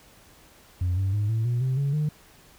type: tone with pitch steps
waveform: sine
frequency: 89.4 / 96.37 / 103.89 / 111.99 / 120.72 / 130.14 / 140.28 / 151.22 Hz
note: F2 / G2 / G#2 / A2 / B2 / C3 / C#3 / D#3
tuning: +41 / -29 / +1 / +31 / -39 / -9 / +21 / -49 cents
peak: -20 dBFS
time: 0.81-2.09 s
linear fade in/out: 5 ms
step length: 160 ms
effects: tanh soft clip ceiling -20 dBFS + pink hiss -54 dBFS RMS until 2.58 s